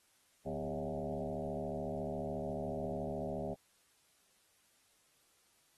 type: tone with frequency modulation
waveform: sine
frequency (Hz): 402.1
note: G4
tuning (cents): +44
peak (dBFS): -36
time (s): 0.45-3.55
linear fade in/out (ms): 20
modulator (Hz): 74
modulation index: 4
effects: white hiss -71 dBFS RMS until 5.77 s + AAC 32 kbps